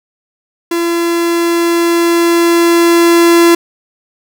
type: tone with level ramp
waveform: 45% pulse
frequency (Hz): 340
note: F4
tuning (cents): -46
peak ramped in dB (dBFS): -12 to -4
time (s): 0.71-3.55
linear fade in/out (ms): 5
effects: 7-bit